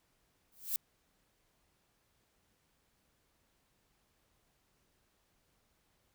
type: noise with exponential growth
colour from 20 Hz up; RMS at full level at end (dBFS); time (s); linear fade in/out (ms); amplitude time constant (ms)
violet; -30; 0.52-0.76; 1; 51
effects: pink hiss -75 dBFS RMS until 6.14 s